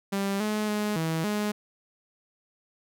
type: tone with pitch steps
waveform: sawtooth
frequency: 197.4 / 212.6 / 209.8 / 161.8 / 209 Hz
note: G3 / G#3 / G#3 / E3 / G#3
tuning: +12 / +41 / +18 / -32 / +11 cents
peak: -22 dBFS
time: 0.12-1.52 s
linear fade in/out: 10 ms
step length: 280 ms
effects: none